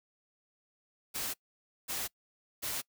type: noise bursts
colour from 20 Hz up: white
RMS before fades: -36 dBFS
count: 3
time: 1.14-2.82 s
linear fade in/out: 20 ms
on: 200 ms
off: 540 ms
effects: noise-tail reverb RT60 0.1 s tail -24 dB re dry